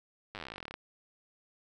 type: slowing click train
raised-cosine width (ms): 0.3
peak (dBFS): -25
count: 23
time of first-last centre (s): 0.35-0.741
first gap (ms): 9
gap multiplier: 1.06
effects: none